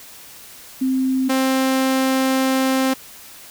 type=tone pair in turn; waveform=sine / sawtooth; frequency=261.6 / 263.7 Hz; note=C4 / C4; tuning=0 / +14 cents; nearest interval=unison; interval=14 cents; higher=second; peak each=-16 / -12 dBFS; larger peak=second; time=0.81-1.29 / 1.29-2.94 s; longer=second; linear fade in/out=10 ms; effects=white hiss -41 dBFS RMS until 3.5 s